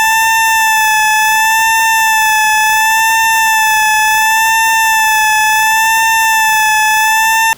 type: tone with vibrato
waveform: 20% pulse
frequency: 880 Hz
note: A5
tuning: in tune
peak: -3 dBFS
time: 0-7.53 s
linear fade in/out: 0 ms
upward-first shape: sine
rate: 0.7 Hz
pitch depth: 33 cents each way
effects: pink hiss -38 dBFS RMS until 7.57 s